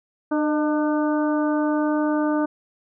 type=harmonic tone with a mistuned harmonic; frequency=300.1 Hz; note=D4; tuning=38 cents sharp; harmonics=1 / 2 / 3 / 4 / 5; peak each=-20 / -26 / -30 / -32 / -34 dBFS; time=0.31-2.46 s; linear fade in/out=10 ms; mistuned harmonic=2; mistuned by=+32 cents; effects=none